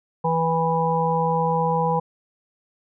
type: harmonic tone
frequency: 164.1 Hz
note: E3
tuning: 8 cents flat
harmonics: 1 / 3 / 5 / 6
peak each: -24 / -24 / -24 / -24 dBFS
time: 0.24-2 s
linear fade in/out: 10 ms
effects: none